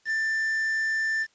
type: tone with quantisation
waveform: triangle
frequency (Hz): 1777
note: A6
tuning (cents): +17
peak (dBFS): -22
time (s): 0.05-1.27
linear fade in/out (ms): 50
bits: 7
effects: white hiss -65 dBFS RMS until 1.34 s + resampled to 16000 Hz